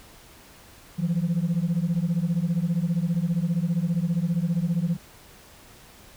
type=beating tone pair; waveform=sine; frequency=163.1 / 178.1 Hz; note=E3 / F3; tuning=-18 / +34 cents; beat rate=15 Hz; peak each=-23 dBFS; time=0.98-4.97 s; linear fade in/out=20 ms; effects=tanh soft clip ceiling -18 dBFS + pink hiss -50 dBFS RMS until 6.16 s